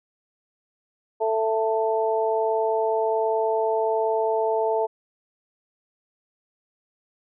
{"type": "harmonic tone", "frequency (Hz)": 221.3, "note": "A3", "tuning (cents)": 10, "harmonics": [2, 3, 4], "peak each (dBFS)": [-23, -25, -26], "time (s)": [1.2, 4.87], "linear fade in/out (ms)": 20, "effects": []}